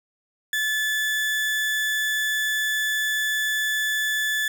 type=tone; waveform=35% pulse; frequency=1733 Hz; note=A6; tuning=27 cents flat; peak=-20 dBFS; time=0.53-4.48 s; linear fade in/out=2 ms; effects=none